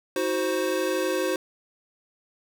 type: chord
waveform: square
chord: C diminished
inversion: first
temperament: equal with one note detuned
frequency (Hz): 318.2 / 370 / 523.3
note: Eb4 / Gb4 / C5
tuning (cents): +39 / 0 / 0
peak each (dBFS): -31 / -28 / -28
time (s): 0.16-1.36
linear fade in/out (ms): 2
effects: none